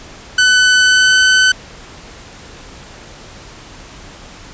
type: tone with pitch glide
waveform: sawtooth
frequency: 1502 to 1514.2 Hz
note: F#6 to F#6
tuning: +26 to +40 cents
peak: -4 dBFS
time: 0.38-1.52 s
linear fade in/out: 5 ms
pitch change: +14 cents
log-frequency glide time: 0.78-1.18 s
effects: pink hiss -36 dBFS RMS until 4.53 s + resampled to 16000 Hz